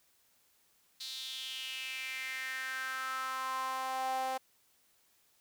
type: tone with high-pass filter sweep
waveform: sawtooth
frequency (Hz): 261.6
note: C4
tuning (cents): 0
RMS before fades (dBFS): -38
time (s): 1-4.38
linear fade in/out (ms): 10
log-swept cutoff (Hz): 4100 to 680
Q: 5
effects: white hiss -70 dBFS RMS until 5.4 s